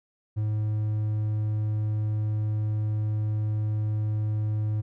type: tone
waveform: triangle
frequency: 106.9 Hz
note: A2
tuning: 49 cents flat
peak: -22 dBFS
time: 0.36-4.82 s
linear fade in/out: 20 ms
effects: none